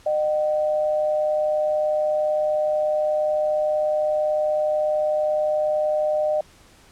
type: tone pair together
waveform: sine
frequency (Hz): 609 / 760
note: D#5 / F#5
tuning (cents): -37 / +46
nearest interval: major third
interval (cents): 383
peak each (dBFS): -19 / -29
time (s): 0.06-6.41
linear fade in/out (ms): 5
effects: pink hiss -52 dBFS RMS until 6.91 s + low-pass 10000 Hz 12 dB/octave